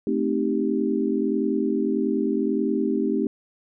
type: chord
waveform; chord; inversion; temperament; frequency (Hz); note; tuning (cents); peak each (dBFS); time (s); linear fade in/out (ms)
sine; A half-diminished seventh; none; equal; 220 / 261.6 / 311.1 / 392; A3 / C4 / Eb4 / G4; 0 / 0 / 0 / 0; -26; 0.07-3.27; 2
effects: none